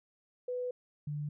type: tone pair in turn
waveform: sine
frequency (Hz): 496.8 / 147.7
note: B4 / D3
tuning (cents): +10 / +10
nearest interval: octave + major sixth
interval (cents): 2100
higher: first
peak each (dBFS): -33 / -34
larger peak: first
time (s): 0.48-0.71 / 1.07-1.29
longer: first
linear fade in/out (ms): 5
effects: none